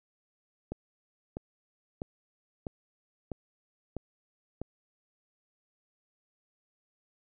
click train, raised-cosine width 2 ms, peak -22 dBFS, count 7, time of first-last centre 0.72-4.616 s, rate 1.54 Hz, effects none

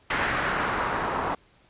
white noise with low-pass filter sweep, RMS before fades -27 dBFS, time 0.1-1.35 s, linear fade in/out 5 ms, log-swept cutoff 1800 to 1000 Hz, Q 1.6, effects pink hiss -60 dBFS RMS until 1.69 s + resampled to 8000 Hz

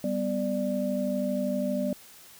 sine tone cluster, 196.8 / 249.3 / 591 Hz, G3 / B3 / D5, +7 / +16 / +11 cents, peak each -30 dBFS, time 0.04-1.93 s, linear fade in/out 2 ms, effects white hiss -51 dBFS RMS until 2.39 s

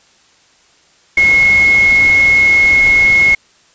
sine tone in noise, 2169 Hz, C#7, 38 cents flat, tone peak -6 dBFS, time 1.17-3.35 s, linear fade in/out 5 ms, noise pink, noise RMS -24 dBFS, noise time 1.17-3.35 s, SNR +15 dB, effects white hiss -50 dBFS RMS until 3.74 s + resampled to 16000 Hz

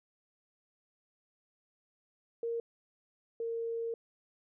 sine tone pair in turn, 464.6 / 460.1 Hz, A#4 / A#4, -6 / -23 cents, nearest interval unison, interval 17 cents, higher first, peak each -32 / -33 dBFS, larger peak first, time 2.43-2.6 / 3.4-3.94 s, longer second, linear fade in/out 2 ms, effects none

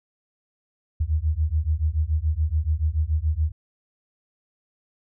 sine beating tone pair, 74.5 / 81.5 Hz, D2 / E2, +25 / -19 cents, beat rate 7 Hz, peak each -23 dBFS, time 1-3.52 s, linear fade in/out 10 ms, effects none

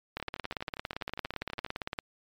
two click trains, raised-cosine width 0.3 ms, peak -24 / -17 dBFS, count 19 / 33, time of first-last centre 0.2-1.663 / 0.17-1.988 s, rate 12.3 / 17.6 Hz, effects MP3 96 kbps

